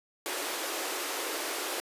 pink high-pass noise, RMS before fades -34 dBFS, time 0.26-1.8 s, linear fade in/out 0 ms, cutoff 310 Hz, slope 48 dB/octave, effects resampled to 32000 Hz

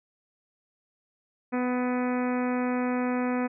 harmonic tone with a mistuned harmonic, 248.9 Hz, B3, 14 cents sharp, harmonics 1 / 2 / 3 / 4 / 5 / 6 / 7 / 8 / 9 / 10, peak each -26 / -32 / -36 / -38 / -40 / -42 / -43 / -44 / -45 / -46 dBFS, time 1.52-3.48 s, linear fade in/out 20 ms, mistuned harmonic 5, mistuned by +17 cents, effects none

